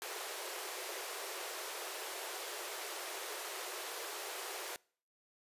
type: high-pass noise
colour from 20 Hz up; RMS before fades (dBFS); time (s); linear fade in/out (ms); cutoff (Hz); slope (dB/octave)
pink; -43; 0.02-4.76; 0; 350; 96
effects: noise-tail reverb RT60 0.5 s tail -25 dB re dry + resampled to 32000 Hz